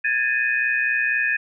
sine tone cluster, 1657 / 1781 / 2497 Hz, G#6 / A6 / D#7, -4 / +21 / +6 cents, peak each -23 dBFS, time 0.04-1.37 s, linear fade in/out 10 ms, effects none

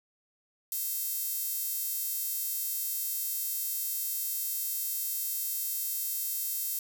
5% pulse tone with high-pass filter, 530 Hz, C5, 22 cents sharp, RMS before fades -33 dBFS, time 0.72-6.79 s, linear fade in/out 2 ms, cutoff 11000 Hz, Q 6.3, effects none

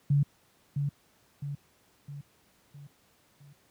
sine tone with echo, 142.6 Hz, C#3, 49 cents sharp, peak -20 dBFS, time 0.1-0.23 s, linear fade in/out 5 ms, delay 660 ms, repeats 5, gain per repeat -6 dB, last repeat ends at 3.53 s, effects pink hiss -65 dBFS RMS until 3.7 s + high-pass 80 Hz 12 dB/octave

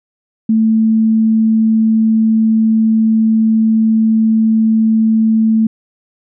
sine tone, 221.4 Hz, A3, 11 cents sharp, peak -8 dBFS, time 0.49-5.67 s, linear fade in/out 5 ms, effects none

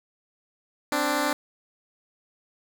10% pulse tone pair together, 261.6 / 293.6 Hz, C4 / D4, 0 / 0 cents, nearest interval major second, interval 200 cents, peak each -20 / -16 dBFS, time 0.92-1.33 s, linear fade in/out 2 ms, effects none

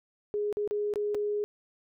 sine tone with dropouts, 415.3 Hz, G#4, in tune, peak -27 dBFS, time 0.34-1.44 s, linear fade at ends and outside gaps 0 ms, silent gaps 0.527-0.57 / 0.676-0.71 / 0.938-0.958 / 1.146-1.15 s, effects none

